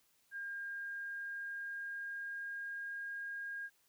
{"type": "tone with pitch glide", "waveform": "sine", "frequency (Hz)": [1610, 1623.1], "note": ["G6", "G#6"], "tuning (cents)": [46, -40], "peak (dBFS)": -40, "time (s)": [0.31, 3.7], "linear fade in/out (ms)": 50, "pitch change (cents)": 14, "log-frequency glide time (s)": [0.68, 3.15], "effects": ["white hiss -73 dBFS RMS until 3.88 s"]}